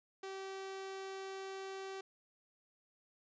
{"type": "tone", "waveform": "sawtooth", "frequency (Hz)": 385.7, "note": "G4", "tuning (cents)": -28, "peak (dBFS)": -39, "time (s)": [0.23, 2.01], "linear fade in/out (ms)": 5, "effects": ["resampled to 16000 Hz"]}